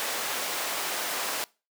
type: high-pass noise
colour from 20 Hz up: pink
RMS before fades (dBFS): -31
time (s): 0-1.44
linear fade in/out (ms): 0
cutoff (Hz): 580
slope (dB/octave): 12
effects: noise-tail reverb RT60 0.3 s tail -23 dB re dry